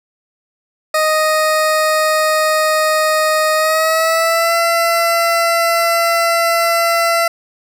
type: tone with pitch glide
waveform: 20% pulse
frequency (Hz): 622.3 to 674.7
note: D#5 to E5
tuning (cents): 0 to +40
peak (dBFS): -7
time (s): 0.94-7.28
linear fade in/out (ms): 5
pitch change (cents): +140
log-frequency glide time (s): 3.55-4.55
effects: none